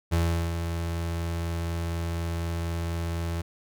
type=tone with ADSR envelope; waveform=35% pulse; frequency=84.1 Hz; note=E2; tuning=35 cents sharp; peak=-19 dBFS; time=0.11-3.42 s; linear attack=23 ms; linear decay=380 ms; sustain=-7 dB; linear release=9 ms; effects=none